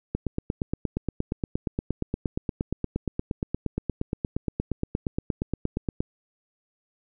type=click train; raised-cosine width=3 ms; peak=-13 dBFS; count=51; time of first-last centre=0.15-6.005 s; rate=8.54 Hz; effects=none